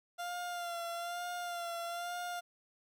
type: tone with vibrato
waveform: 30% pulse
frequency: 695 Hz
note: F5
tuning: 9 cents flat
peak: -35 dBFS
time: 0.18-2.41 s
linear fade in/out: 20 ms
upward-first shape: sine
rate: 1.1 Hz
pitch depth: 36 cents each way
effects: none